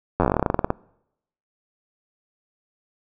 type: slowing click train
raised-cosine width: 1 ms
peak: -5 dBFS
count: 19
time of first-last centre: 0.2-0.704 s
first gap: 10 ms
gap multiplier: 1.11
effects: noise-tail reverb RT60 0.8 s tail -24 dB re dry